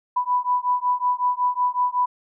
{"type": "beating tone pair", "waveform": "sine", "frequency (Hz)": [987.8, 993.2], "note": ["B5", "B5"], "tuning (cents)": [0, 9], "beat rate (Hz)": 5.4, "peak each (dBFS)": -22, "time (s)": [0.16, 2.06], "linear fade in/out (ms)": 10, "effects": []}